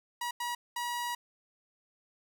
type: tone bursts at uneven times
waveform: sawtooth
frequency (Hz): 962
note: B5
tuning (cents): -46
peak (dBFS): -29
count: 3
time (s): 0.21-0.31 / 0.4-0.55 / 0.76-1.15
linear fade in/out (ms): 5
effects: 11-bit